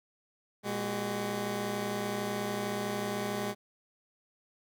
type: tone cluster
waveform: 15% pulse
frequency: 117.7 / 204.5 / 375.5 Hz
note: A#2 / G#3 / F#4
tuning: +17 / -26 / +26 cents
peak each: -34 / -27 / -33 dBFS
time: 0.63-3.55 s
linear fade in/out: 50 ms
effects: none